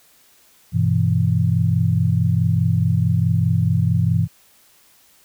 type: chord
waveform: sine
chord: E minor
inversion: first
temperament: just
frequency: 98.89 / 123.61 / 164.81 Hz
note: G2 / B2 / E3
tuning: +16 / +2 / 0 cents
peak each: -19 dBFS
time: 0.72-4.28 s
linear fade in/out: 50 ms
effects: white hiss -54 dBFS RMS until 5.24 s